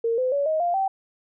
sine tone with pitch steps, 460 / 510.4 / 566.3 / 628.4 / 697.2 / 773.6 Hz, A#4 / C5 / C#5 / D#5 / F5 / G5, -23 / -43 / +37 / +17 / -3 / -23 cents, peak -20 dBFS, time 0.04-0.88 s, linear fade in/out 5 ms, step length 140 ms, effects none

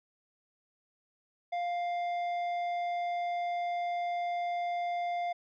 sine tone with tanh clipping, 700 Hz, F5, 4 cents sharp, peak -32 dBFS, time 1.52-5.33 s, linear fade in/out 10 ms, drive 9 dB, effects none

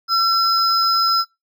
triangle tone pair together, 1346 / 5078 Hz, E6 / D#8, +36 / +34 cents, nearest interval octave + major seventh, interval 2298 cents, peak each -15 dBFS, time 0.08-1.25 s, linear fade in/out 50 ms, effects noise-tail reverb RT60 0.2 s tail -22 dB re dry

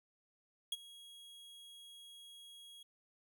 45% pulse tone with ADSR envelope, 3300 Hz, G#7, 12 cents flat, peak -33 dBFS, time 0.72-2.83 s, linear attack 4 ms, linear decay 32 ms, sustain -20 dB, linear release 5 ms, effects none

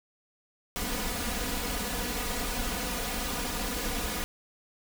pink noise with comb filter, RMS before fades -32 dBFS, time 0.76-4.24 s, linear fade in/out 0 ms, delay 4.1 ms, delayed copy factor +0.9, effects none

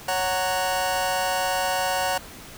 sawtooth chord, F# major, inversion second, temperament just, 555 / 740 / 925 Hz, C#5 / F#5 / A#5, +2 / 0 / -14 cents, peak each -24 / -21 / -25 dBFS, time 0.08-2.18 s, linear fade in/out 5 ms, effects pink hiss -42 dBFS RMS until 2.57 s

